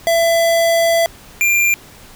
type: tone pair in turn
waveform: square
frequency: 669 / 2384 Hz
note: E5 / D7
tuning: +25 / +25 cents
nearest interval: octave + minor seventh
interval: 2200 cents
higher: second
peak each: -12 dBFS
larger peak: neither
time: 0.07-1.06 / 1.41-1.74 s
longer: first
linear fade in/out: 0 ms
effects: pink hiss -41 dBFS RMS until 2.15 s